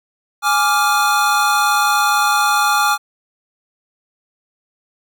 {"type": "chord", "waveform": "square", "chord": "D diminished", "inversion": "second", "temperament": "equal", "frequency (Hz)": [830.6, 1174.7, 1396.9], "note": ["Ab5", "D6", "F6"], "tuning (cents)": [0, 0, 0], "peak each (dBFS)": -18, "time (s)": [0.42, 2.98], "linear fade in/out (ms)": 50, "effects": []}